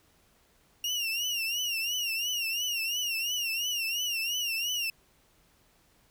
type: tone with vibrato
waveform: 30% pulse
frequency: 2812 Hz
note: F7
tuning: 11 cents sharp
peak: -26 dBFS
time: 0.84-4.9 s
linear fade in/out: 2 ms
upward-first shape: triangle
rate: 2.9 Hz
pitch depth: 130 cents each way
effects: pink hiss -65 dBFS RMS until 6.1 s